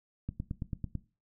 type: click train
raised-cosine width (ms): 5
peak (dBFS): -22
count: 7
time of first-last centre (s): 0.29-0.953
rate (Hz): 9.05
effects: noise-tail reverb RT60 0.3 s tail -17 dB re dry